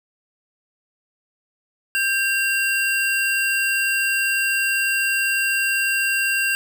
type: tone pair together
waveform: square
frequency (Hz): 1586 / 2754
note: G6 / F7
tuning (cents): +20 / -25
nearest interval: minor seventh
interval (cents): 955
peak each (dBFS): -22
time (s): 1.95-6.55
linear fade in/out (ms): 0
effects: 8-bit